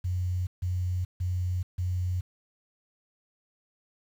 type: tone bursts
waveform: sine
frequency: 90.5 Hz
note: F#2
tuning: 38 cents flat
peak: -26 dBFS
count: 4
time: 0.04-2.21 s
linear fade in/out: 10 ms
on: 430 ms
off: 150 ms
effects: 9-bit